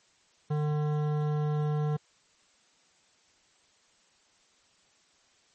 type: tone with hard clipping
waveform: triangle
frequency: 150 Hz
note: D3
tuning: 37 cents sharp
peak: -28 dBFS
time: 0.5-1.97 s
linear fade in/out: 10 ms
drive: 18 dB
effects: white hiss -65 dBFS RMS until 5.54 s + MP3 32 kbps